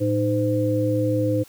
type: tone cluster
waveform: sine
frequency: 112.7 / 307.7 / 512 Hz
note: A2 / D#4 / C5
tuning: +42 / -19 / -38 cents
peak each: -23 dBFS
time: 0-1.44 s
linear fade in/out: 20 ms
effects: white hiss -50 dBFS RMS until 1.48 s